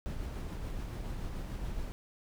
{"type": "noise with tremolo", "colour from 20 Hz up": "brown", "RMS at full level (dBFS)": -37, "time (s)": [0.06, 1.92], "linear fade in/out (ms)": 0, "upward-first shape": "sine", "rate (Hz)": 7, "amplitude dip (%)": 25, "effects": []}